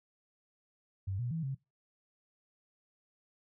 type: tone with pitch steps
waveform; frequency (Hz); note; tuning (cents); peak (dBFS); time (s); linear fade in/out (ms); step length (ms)
sine; 96.3 / 121.7 / 162.9 / 135.1; G2 / B2 / E3 / C#3; -30 / -25 / -20 / -44; -33; 1.07-1.55; 10; 120
effects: noise-tail reverb RT60 0.2 s tail -20 dB re dry